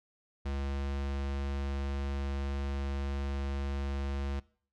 square tone, 69.3 Hz, C#2, in tune, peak -33 dBFS, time 0.45-4.4 s, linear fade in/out 10 ms, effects noise-tail reverb RT60 0.5 s tail -21 dB re dry + low-pass 5000 Hz 12 dB/octave

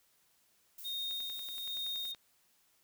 violet noise, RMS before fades -48 dBFS, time 0.78-2.12 s, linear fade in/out 5 ms
sine tone with tremolo, 3698 Hz, A#7, 15 cents flat, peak -35 dBFS, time 0.84-2.15 s, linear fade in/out 20 ms, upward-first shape sine, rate 1.2 Hz, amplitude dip 50%
click train, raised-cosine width 0.2 ms, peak -35 dBFS, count 12, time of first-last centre 1.11-2.148 s, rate 10.6 Hz
effects white hiss -71 dBFS RMS until 2.83 s

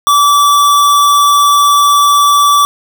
square tone, 1156 Hz, D6, 28 cents flat, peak -6 dBFS, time 0.07-2.65 s, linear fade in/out 0 ms, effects none

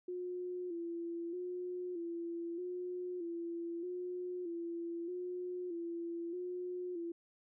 sine tone with vibrato, 349.2 Hz, F4, in tune, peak -38 dBFS, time 0.08-7.12 s, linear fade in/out 5 ms, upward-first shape square, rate 0.8 Hz, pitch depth 52 cents each way, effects none

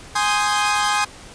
sawtooth chord, Ab major seventh, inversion none, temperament equal, 830.6 / 1046.5 / 1244.5 / 1568 Hz, Ab5 / C6 / Eb6 / G6, 0 / 0 / 0 / 0 cents, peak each -17 / -20 / -19 / -23 dBFS, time 0.15-1.05 s, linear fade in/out 10 ms, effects pink hiss -41 dBFS RMS until 1.34 s + resampled to 22050 Hz

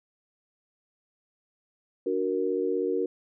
sine chord, D augmented, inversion none, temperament equal, 293.7 / 370 / 466.2 Hz, D4 / F#4 / A#4, 0 / 0 / 0 cents, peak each -32 / -28 / -28 dBFS, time 2.06-3.06 s, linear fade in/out 5 ms, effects none

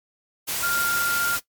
sine tone in noise, 1396.9 Hz, F6, in tune, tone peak -22 dBFS, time 0.62-1.37 s, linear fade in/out 20 ms, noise white, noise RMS -27 dBFS, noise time 0.47-1.4 s, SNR +2 dB, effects noise-tail reverb RT60 0.1 s tail -17 dB re dry + MP3 96 kbps

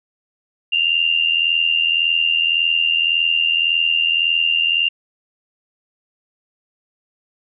sine tone with amplitude modulation, 2794 Hz, F7, in tune, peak -11 dBFS, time 0.72-4.89 s, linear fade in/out 10 ms, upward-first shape sine, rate 81.8 Hz, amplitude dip 70%, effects none

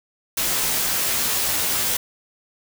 white noise with comb filter, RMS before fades -22 dBFS, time 0.37-1.97 s, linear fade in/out 5 ms, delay 15 ms, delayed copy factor -0.95, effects none

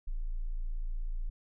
sine tone, 28.17 Hz, A0, 42 cents sharp, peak -31 dBFS, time 0.07-1.3 s, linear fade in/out 10 ms, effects none

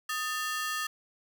sawtooth ring-modulated tone, 1512 Hz, F#6, 37 cents sharp, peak -24 dBFS, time 0.09-0.87 s, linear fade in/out 5 ms, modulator 268 Hz, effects none

